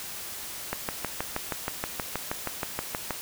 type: click train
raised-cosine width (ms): 0.5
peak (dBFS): -13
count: 16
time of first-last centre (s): 0.73-3.107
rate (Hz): 6.31
effects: white hiss -38 dBFS RMS until 3.21 s